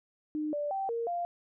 sine tone with pitch steps, 304.4 / 586 / 777 / 464.4 / 696 Hz, D#4 / D5 / G5 / A#4 / F5, -38 / -4 / -16 / -7 / -6 cents, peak -30 dBFS, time 0.35-1.25 s, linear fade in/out 0 ms, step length 180 ms, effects none

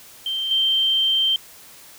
sine tone with level steps, 3136 Hz, G7, in tune, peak -22 / -16 dBFS, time 0.26-1.36 s, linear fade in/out 2 ms, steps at 0.51 s, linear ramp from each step 2 ms, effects white hiss -45 dBFS RMS until 1.98 s

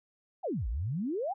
sine exponential two-way sweep, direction down then up, 848 to 49.31 to 848 Hz, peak -30 dBFS, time 0.43-1.34 s, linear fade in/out 20 ms, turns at 0.68 s, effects none

